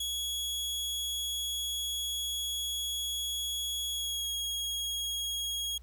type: tone with pitch glide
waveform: sawtooth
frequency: 3345 to 3295 Hz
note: G#7 to G#7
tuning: +12 to -14 cents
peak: -29 dBFS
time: 0-5.78 s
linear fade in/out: 5 ms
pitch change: -26 cents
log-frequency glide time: 3.9-4.33 s
effects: added 60 Hz sine -48 dBFS peak until 5.82 s + pink hiss -67 dBFS RMS until 5.82 s